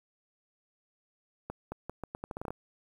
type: accelerating click train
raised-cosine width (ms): 1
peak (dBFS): -23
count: 12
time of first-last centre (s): 1.5-2.506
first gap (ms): 220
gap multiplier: 0.8
effects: 9-bit